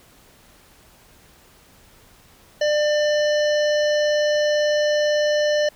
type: harmonic tone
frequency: 597 Hz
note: D5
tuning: 28 cents sharp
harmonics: 1 / 3 / 5 / 7 / 9 / 10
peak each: -17 / -27 / -31 / -34 / -36 / -37 dBFS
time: 2.61-5.69 s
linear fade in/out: 5 ms
effects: pink hiss -52 dBFS RMS until 5.75 s